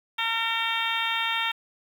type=harmonic tone; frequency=455.8 Hz; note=A#4; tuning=39 cents flat; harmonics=2 / 3 / 4 / 5 / 6 / 7 / 8; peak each=-32 / -32 / -32 / -32 / -32 / -32 / -32 dBFS; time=0.18-1.52 s; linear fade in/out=10 ms; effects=8-bit